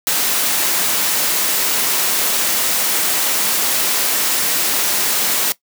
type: noise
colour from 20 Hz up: white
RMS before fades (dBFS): -17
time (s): 0.07-5.52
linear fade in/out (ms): 0
effects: noise-tail reverb RT60 0.1 s tail -18 dB re dry + high-pass 200 Hz 12 dB/octave